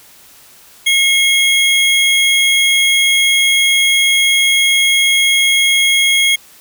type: tone pair together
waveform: square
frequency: 2164 / 3279 Hz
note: C#7 / G#7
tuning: -42 / -23 cents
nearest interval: perfect fifth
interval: 719 cents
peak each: -13 dBFS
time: 0.86-6.36 s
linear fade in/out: 10 ms
effects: white hiss -43 dBFS RMS until 6.6 s